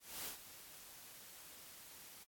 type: noise with ADSR envelope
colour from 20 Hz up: white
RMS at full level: -44 dBFS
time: 0-2.25 s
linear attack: 250 ms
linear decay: 120 ms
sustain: -12 dB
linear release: 29 ms
effects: AAC 64 kbps